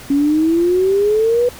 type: exponential sweep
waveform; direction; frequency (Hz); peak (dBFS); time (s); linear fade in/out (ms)
sine; up; 276.8 to 495.1; -11; 0.1-1.49; 5
effects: pink hiss -36 dBFS RMS until 1.59 s